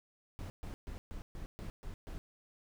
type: noise bursts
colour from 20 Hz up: brown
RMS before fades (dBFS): -43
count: 8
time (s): 0.39-2.18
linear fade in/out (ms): 0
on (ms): 110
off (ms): 130
effects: none